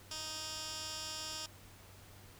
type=tone with band-pass filter; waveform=15% pulse; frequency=312.1 Hz; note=D#4; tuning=5 cents sharp; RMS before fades=-43 dBFS; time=0.11-1.46 s; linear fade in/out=2 ms; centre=5500 Hz; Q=1.7; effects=added 96 Hz sine -58 dBFS peak until 2.39 s + pink hiss -58 dBFS RMS until 2.39 s